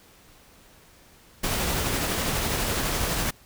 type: noise with tremolo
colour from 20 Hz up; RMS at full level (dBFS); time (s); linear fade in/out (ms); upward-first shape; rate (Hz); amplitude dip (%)
pink; -25; 1.43-3.31; 10; triangle; 12; 30
effects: pink hiss -54 dBFS RMS until 3.45 s